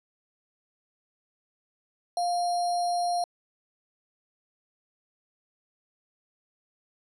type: tone with sample-and-hold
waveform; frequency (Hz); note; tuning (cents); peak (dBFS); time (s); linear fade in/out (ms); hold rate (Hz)
sine; 703; F5; +11; -24; 2.17-3.24; 2; 4900
effects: resampled to 24000 Hz